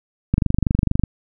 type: click train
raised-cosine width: 5 ms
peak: -4 dBFS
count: 18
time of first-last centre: 0.34-1.037 s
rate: 24.4 Hz
effects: none